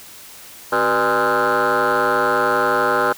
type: tone with frequency modulation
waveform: sine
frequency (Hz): 931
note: A#5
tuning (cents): -2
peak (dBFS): -12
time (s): 0.72-3.13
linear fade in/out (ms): 10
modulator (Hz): 111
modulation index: 5.2
effects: tanh soft clip ceiling -13 dBFS + white hiss -40 dBFS RMS until 3.17 s